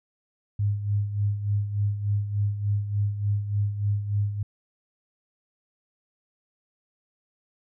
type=tone with tremolo; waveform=sine; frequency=102.5 Hz; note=G#2; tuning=22 cents flat; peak=-20 dBFS; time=0.59-4.43 s; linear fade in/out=5 ms; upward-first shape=sine; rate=3.4 Hz; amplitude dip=65%; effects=none